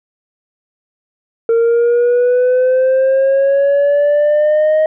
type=exponential sweep; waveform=sine; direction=up; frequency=457.6 to 627 Hz; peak=-6 dBFS; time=1.49-4.86 s; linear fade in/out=2 ms; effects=tanh soft clip ceiling -8 dBFS